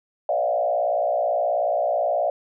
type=tone with frequency modulation; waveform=sine; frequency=643 Hz; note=E5; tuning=43 cents flat; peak=-19 dBFS; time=0.29-2.3 s; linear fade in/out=2 ms; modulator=58.6 Hz; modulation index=1.6; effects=none